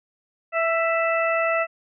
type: harmonic tone with a mistuned harmonic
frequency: 659.3 Hz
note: E5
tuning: in tune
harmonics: 1 / 2 / 3 / 4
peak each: -22 / -25 / -27 / -28 dBFS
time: 0.52-1.67 s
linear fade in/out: 50 ms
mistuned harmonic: 2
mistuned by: +20 cents
effects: none